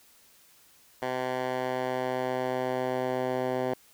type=tone with band-pass filter sweep; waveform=10% pulse; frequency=127.9 Hz; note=C3; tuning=39 cents flat; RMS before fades=-30 dBFS; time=1.02-3.74 s; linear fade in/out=5 ms; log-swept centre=1000 to 550 Hz; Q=0.74; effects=white hiss -59 dBFS RMS until 3.93 s